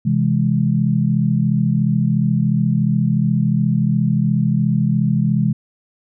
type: chord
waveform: sine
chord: C augmented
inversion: none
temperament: equal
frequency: 130.81 / 164.81 / 207.7 Hz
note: C3 / E3 / G#3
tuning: 0 / 0 / 0 cents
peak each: -18 dBFS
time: 0.05-5.53 s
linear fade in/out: 10 ms
effects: none

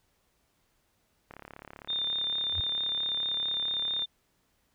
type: click train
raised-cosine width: 0.5 ms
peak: -29 dBFS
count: 97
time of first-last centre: 1.31-4.022 s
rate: 35.4 Hz
type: tone with vibrato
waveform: sine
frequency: 3618 Hz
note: A7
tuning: 48 cents sharp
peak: -28 dBFS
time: 1.88-4.06 s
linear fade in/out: 20 ms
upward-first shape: sine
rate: 4.5 Hz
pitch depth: 13 cents each way
type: tone with exponential growth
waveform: sine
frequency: 87.31 Hz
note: F2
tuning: in tune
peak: -27 dBFS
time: 2.48-2.6 s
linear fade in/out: 0 ms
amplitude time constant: 24 ms
effects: pink hiss -72 dBFS RMS until 4.74 s

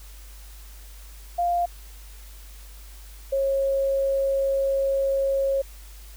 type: tone pair in turn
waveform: sine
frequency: 698.5 / 545.3 Hz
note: F5 / C#5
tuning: 0 / -29 cents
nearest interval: major third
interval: 429 cents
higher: first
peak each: -20 dBFS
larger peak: neither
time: 1.38-1.66 / 3.32-5.62 s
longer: second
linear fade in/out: 10 ms
effects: added 50 Hz sine -41 dBFS peak until 6.16 s + white hiss -50 dBFS RMS until 6.16 s

